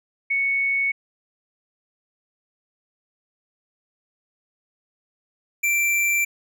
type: tone pair in turn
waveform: sine / square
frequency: 2217 / 2349 Hz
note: C#7 / D7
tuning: 0 / 0 cents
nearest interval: minor second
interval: 100 cents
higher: second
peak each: -19 dBFS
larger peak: neither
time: 0.3-0.92 / 5.63-6.25 s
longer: neither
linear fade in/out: 10 ms
effects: none